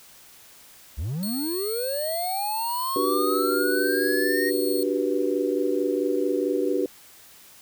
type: linear sweep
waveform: triangle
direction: up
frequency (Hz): 58.27 to 1884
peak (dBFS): -24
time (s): 0.97-4.51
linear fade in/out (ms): 20
type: tone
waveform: 5% pulse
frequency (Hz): 4328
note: C#8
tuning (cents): -42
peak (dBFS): -24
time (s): 1.23-4.83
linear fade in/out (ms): 0
type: chord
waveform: sine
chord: G major seventh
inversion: second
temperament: just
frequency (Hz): 294 / 367.5 / 392 / 490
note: D4 / F#4 / G4 / B4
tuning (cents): +2 / -12 / 0 / -14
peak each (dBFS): -27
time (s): 2.96-6.86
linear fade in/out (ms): 2
effects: white hiss -50 dBFS RMS until 7.61 s